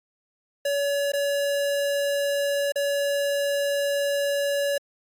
square tone with dropouts, 567 Hz, C#5, 39 cents sharp, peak -23 dBFS, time 0.65-4.78 s, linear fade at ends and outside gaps 5 ms, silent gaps 1.12-1.134 / 2.721-2.757 s, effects AAC 64 kbps

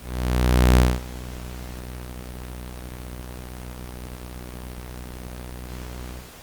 sawtooth tone with ADSR envelope, 61.8 Hz, B1, 2 cents sharp, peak -8 dBFS, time 0-6.32 s, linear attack 770 ms, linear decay 230 ms, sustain -21 dB, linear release 200 ms, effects pink hiss -44 dBFS RMS until 6.42 s + Opus 32 kbps

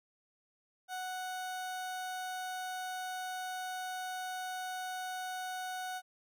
30% pulse tone, 740 Hz, F#5, in tune, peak -35 dBFS, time 0.88-6.02 s, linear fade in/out 50 ms, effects none

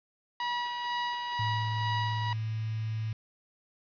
sawtooth tone with tremolo, 966 Hz, B5, 39 cents flat, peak -25 dBFS, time 0.4-2.33 s, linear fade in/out 2 ms, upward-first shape sine, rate 2.1 Hz, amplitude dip 40%
sine tone, 110 Hz, A2, in tune, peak -30 dBFS, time 1.39-3.13 s, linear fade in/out 5 ms
effects resampled to 11025 Hz + 8-bit

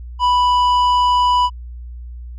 sine tone with tanh clipping, 987.8 Hz, B5, in tune, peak -13 dBFS, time 0.19-1.5 s, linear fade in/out 50 ms, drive 9 dB, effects added 60 Hz sine -29 dBFS peak until 2.38 s

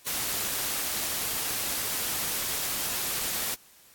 white noise, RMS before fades -30 dBFS, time 0.06-3.55 s, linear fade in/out 10 ms, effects white hiss -56 dBFS RMS until 3.94 s + AAC 64 kbps

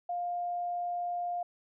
sine tone, 704 Hz, F5, 14 cents sharp, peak -31 dBFS, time 0.09-1.43 s, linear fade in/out 5 ms, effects none

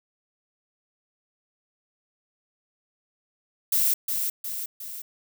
violet noise with echo, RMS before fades -22 dBFS, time 3.72-3.94 s, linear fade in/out 5 ms, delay 360 ms, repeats 3, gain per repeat -5 dB, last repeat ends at 5.02 s, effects none

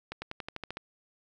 accelerating click train, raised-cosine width 0.3 ms, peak -21 dBFS, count 9, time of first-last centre 0.12-0.771 s, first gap 100 ms, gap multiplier 0.94, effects none

